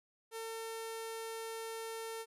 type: tone with low-pass filter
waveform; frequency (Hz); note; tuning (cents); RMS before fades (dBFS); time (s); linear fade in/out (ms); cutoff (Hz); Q
sawtooth; 450; A4; +39; -43; 0.31-2.26; 50; 11000; 3.4
effects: none